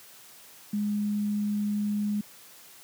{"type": "tone", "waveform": "sine", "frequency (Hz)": 207.3, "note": "G#3", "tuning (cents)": -3, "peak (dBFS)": -25, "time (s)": [0.73, 2.21], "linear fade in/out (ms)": 5, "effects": ["white hiss -51 dBFS RMS until 2.83 s", "high-pass 100 Hz 12 dB/octave"]}